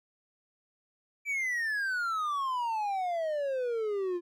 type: exponential sweep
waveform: triangle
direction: down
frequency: 2338 to 342.3 Hz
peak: -27 dBFS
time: 1.25-4.21 s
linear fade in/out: 50 ms
effects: none